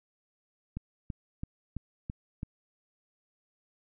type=click train; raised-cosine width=5 ms; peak=-23 dBFS; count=6; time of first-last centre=0.77-2.431 s; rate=3.01 Hz; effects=none